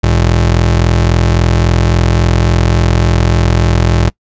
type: ring-modulated tone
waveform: 35% pulse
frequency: 83.8 Hz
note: E2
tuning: 29 cents sharp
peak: -3 dBFS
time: 0.03-4.1 s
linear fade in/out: 10 ms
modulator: 21.8 Hz
effects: noise-tail reverb RT60 0.1 s tail -25 dB re dry + resampled to 16000 Hz